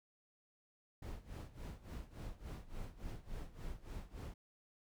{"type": "noise with tremolo", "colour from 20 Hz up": "brown", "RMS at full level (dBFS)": -44, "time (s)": [1.02, 4.34], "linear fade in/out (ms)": 5, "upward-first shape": "sine", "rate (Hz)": 3.5, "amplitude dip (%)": 85, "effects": []}